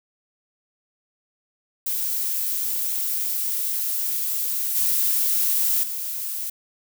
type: noise with level steps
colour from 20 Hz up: violet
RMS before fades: -25 / -21 / -29 dBFS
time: 1.86-6.5 s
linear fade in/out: 5 ms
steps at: 4.75 / 5.83 s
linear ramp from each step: 5 ms
effects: none